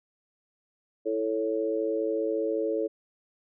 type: chord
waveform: sine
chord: A major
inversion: second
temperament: equal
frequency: 329.6 / 440 / 554.4 Hz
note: E4 / A4 / C#5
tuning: 0 / 0 / 0 cents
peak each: -31 / -28 / -31 dBFS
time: 1.05-2.88 s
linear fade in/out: 20 ms
effects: none